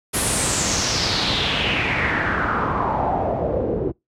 pink noise with low-pass filter sweep, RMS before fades -21 dBFS, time 0.13-3.92 s, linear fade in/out 20 ms, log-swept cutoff 11000 to 390 Hz, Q 4.1, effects noise-tail reverb RT60 0.2 s tail -26 dB re dry + high-pass 60 Hz 12 dB/octave

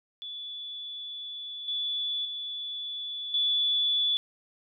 sine tone with level steps, 3448 Hz, A7, 36 cents flat, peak -36 / -28 / -33 / -23 dBFS, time 0.22-4.17 s, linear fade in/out 0 ms, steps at 1.68 / 2.25 / 3.34 s, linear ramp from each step 2 ms, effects none

